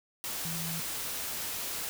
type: tone in noise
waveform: sine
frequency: 164.81 Hz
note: E3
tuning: in tune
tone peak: -37 dBFS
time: 0.45-0.8 s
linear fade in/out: 0 ms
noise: white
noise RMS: -36 dBFS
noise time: 0.24-1.89 s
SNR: -4 dB
effects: none